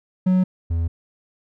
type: tone pair in turn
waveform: triangle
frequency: 184.6 / 83.28 Hz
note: F#3 / E2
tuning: -4 / +18 cents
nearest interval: octave + major second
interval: 1378 cents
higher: first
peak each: -12 / -17 dBFS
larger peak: first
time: 0.26-0.44 / 0.7-0.88 s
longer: neither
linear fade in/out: 10 ms
effects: none